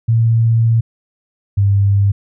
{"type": "tone pair in turn", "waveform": "sine", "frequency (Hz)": [114.4, 99.88], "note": ["A#2", "G2"], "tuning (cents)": [-32, 33], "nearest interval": "major second", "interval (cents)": 235, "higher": "first", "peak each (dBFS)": -9, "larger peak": "neither", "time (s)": [[0.08, 0.81], [1.57, 2.12]], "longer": "first", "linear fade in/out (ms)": 10, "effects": []}